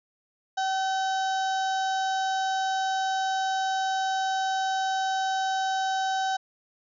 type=harmonic tone; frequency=765 Hz; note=G5; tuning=42 cents flat; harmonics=1 / 2 / 4 / 5 / 6 / 7 / 8 / 9; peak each=-25 / -33 / -41 / -39 / -47 / -44 / -44 / -49 dBFS; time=0.57-6.37 s; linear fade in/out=10 ms; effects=none